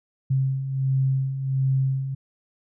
sine beating tone pair, 132.5 / 133.9 Hz, C3 / C3, +22 / +40 cents, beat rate 1.4 Hz, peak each -28 / -21 dBFS, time 0.3-2.15 s, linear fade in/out 10 ms, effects none

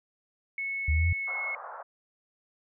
sine tone with pitch glide, 2200 to 2182 Hz, C#7 to C#7, -14 to -28 cents, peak -30 dBFS, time 0.58-1.55 s, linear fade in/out 2 ms, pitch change -14 cents, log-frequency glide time 1.18-1.35 s
sine exponential sweep, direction up, 73.6 to 87.31 Hz, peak -22 dBFS, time 0.88-1.13 s, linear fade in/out 5 ms
white band-pass noise, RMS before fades -42 dBFS, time 1.27-1.83 s, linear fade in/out 10 ms, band 540 to 1400 Hz, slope 48 dB/octave
effects none

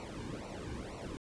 brown noise with flanger, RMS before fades -43 dBFS, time 0-1.17 s, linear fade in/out 0 ms, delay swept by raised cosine 0.59 to 1.56 ms, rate 2.1 Hz, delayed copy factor -0.95, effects resampled to 22050 Hz

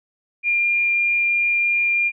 sine tone, 2401 Hz, D7, 38 cents sharp, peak -16 dBFS, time 0.43-2.12 s, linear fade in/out 50 ms, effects none

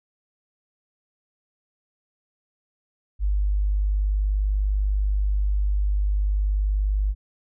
sine tone, 50.2 Hz, G1, 42 cents sharp, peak -19 dBFS, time 3.19-7.15 s, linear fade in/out 50 ms, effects none

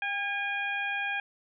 harmonic tone with a mistuned harmonic, 814 Hz, G#5, 35 cents flat, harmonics 1 / 2 / 3 / 4, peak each -36 / -32 / -33 / -43 dBFS, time 0.02-1.2 s, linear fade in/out 2 ms, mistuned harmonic 1, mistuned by -34 cents, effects none

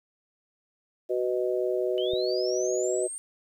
harmonic tone, 124.3 Hz, B2, 12 cents sharp, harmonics 3 / 4 / 5, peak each -27 / -30 / -30 dBFS, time 1.09-3.08 s, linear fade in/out 20 ms
sine linear sweep, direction up, 2960 to 8840 Hz, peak -34 dBFS, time 1.98-3.18 s, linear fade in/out 0 ms
click, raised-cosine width 5 ms, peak -30 dBFS, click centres 2.135 s
effects 10-bit

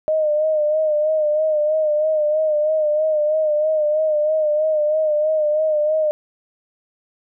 sine tone with vibrato, 613 Hz, D#5, 26 cents flat, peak -15 dBFS, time 0.08-6.11 s, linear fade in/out 0 ms, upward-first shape sine, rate 3.1 Hz, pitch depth 47 cents each way, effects none

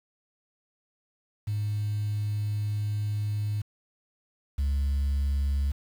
sine tone pair in turn, 104.5 / 69.75 Hz, G#2 / C#2, +11 / +11 cents, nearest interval perfect fifth, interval 700 cents, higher first, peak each -25 / -21 dBFS, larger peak second, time 1.47-3.62 / 4.58-5.72 s, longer first, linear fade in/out 10 ms, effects tanh soft clip ceiling -22 dBFS + 8-bit

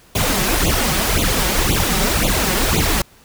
pink noise with flanger, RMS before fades -17 dBFS, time 0.15-3.02 s, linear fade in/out 5 ms, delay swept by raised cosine 0.28 to 5.48 ms, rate 1.9 Hz, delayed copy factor +1, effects pink hiss -49 dBFS RMS until 3.24 s

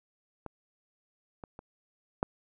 clicks, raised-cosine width 1 ms, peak -25 / -28 / -30 / -13 dBFS, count 4, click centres 0.463 / 1.438 / 1.591 / 2.229 s, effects none

